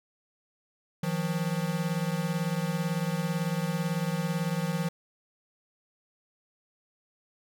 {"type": "beating tone pair", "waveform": "square", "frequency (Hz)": [159.7, 177.7], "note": ["D#3", "F3"], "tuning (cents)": [45, 30], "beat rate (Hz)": 18, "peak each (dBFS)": -31, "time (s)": [1.03, 4.89], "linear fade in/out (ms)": 5, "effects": []}